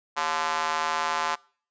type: tone with high-pass filter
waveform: square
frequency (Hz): 79.2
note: D#2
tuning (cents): +31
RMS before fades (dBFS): -27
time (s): 0.16-1.36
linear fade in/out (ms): 20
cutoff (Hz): 980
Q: 2.5
effects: noise-tail reverb RT60 0.5 s tail -25 dB re dry + resampled to 16000 Hz